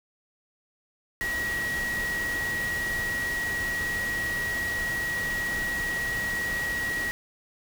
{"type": "tone in noise", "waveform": "sine", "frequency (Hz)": 1909, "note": "A#6", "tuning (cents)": 41, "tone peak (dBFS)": -27, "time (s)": [1.21, 7.11], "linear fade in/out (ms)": 0, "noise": "pink", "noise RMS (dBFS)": -36, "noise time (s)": [1.21, 7.11], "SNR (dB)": 6, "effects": []}